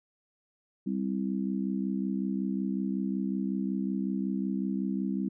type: harmonic tone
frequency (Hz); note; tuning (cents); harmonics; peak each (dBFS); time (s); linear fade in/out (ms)
65.41; C2; 0; 3 / 4 / 5; -30 / -33 / -37; 0.86-5.29; 10
effects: none